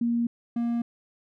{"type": "tone pair in turn", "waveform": ["sine", "triangle"], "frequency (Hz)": [235.4, 235.4], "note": ["A#3", "A#3"], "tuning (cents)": [17, 17], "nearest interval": "unison", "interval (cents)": 0, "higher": "neither", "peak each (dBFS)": -22, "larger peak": "neither", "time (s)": [[0.01, 0.27], [0.56, 0.82]], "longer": "neither", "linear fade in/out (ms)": 5, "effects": []}